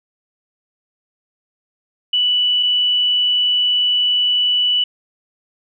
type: tone pair in turn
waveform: sine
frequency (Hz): 2963 / 2963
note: F#7 / F#7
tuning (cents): +2 / +2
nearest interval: unison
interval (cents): 0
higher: neither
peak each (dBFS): -13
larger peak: neither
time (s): 2.13-2.63 / 2.63-4.84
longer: second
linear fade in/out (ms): 5
effects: none